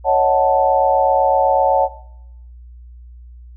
sine chord, D# half-diminished seventh, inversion third, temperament equal, 554.4 / 622.3 / 740 / 880 Hz, C#5 / D#5 / F#5 / A5, 0 / 0 / 0 / 0 cents, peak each -16 / -21 / -16 / -16 dBFS, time 0.04-1.89 s, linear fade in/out 50 ms, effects noise-tail reverb RT60 0.8 s tail -18 dB re dry + added 60 Hz sine -36 dBFS peak until 3.56 s

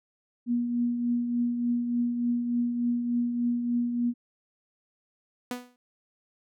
sine tone with tremolo, 240 Hz, B3, 49 cents flat, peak -22 dBFS, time 0.46-4.14 s, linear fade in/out 50 ms, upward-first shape triangle, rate 3.4 Hz, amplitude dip 50%
sawtooth tone with exponential decay, 246.9 Hz, B3, in tune, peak -24 dBFS, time 5.51-5.76 s, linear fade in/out 2 ms, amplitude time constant 54 ms
effects none

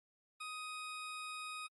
20% pulse tone, 1251 Hz, D#6, 9 cents sharp, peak -38 dBFS, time 0.4-1.67 s, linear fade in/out 10 ms, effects AAC 32 kbps

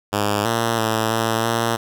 5% pulse tone with pitch steps, 103.3 / 115.3 / 111 / 112.9 / 115.5 Hz, G#2 / A#2 / A2 / A2 / A#2, -9 / -19 / +16 / +45 / -16 cents, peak -7 dBFS, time 0.12-1.77 s, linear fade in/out 20 ms, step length 330 ms, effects none

